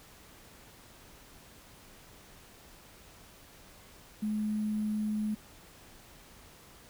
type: tone with sample-and-hold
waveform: sine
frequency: 212.7 Hz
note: G#3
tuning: 42 cents sharp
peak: -29 dBFS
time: 4.22-5.35 s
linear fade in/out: 10 ms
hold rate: 11025 Hz
effects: pink hiss -55 dBFS RMS until 6.89 s